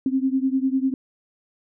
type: beating tone pair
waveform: sine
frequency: 261.6 / 271.6 Hz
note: C4 / C#4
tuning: 0 / -35 cents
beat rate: 10 Hz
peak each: -21 / -23 dBFS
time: 0.06-0.94 s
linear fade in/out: 2 ms
effects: none